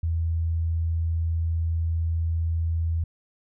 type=tone; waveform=sine; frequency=82.41 Hz; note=E2; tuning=in tune; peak=-22 dBFS; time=0.03-3.04 s; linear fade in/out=5 ms; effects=none